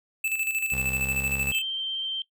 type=tone with tremolo; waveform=square; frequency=2630 Hz; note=E7; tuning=5 cents flat; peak=-24 dBFS; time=0.24-1.62 s; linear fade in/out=5 ms; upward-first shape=square; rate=13 Hz; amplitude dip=55%
type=tone with pitch glide; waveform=20% pulse; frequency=65.41 to 67.76 Hz; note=C2 to C#2; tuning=0 to -39 cents; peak=-27 dBFS; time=0.72-1.52 s; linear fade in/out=5 ms; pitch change=+61 cents; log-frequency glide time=0.88-1.3 s
type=tone with vibrato; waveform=sine; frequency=3136 Hz; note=G7; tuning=in tune; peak=-27 dBFS; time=1.52-2.22 s; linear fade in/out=2 ms; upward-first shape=sine; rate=16 Hz; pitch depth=12 cents each way
effects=noise-tail reverb RT60 0.1 s tail -19 dB re dry